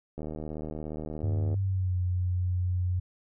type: click train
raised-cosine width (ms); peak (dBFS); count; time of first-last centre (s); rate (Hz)
2; -24; 106; 0.18-1.542; 77.1
type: tone with pitch glide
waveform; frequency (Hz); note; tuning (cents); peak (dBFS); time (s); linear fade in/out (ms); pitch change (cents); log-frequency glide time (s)
sine; 98 to 90.39; G2 to F#2; 0 to -40; -25; 1.23-3; 10; -140; 1.58-1.96
effects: none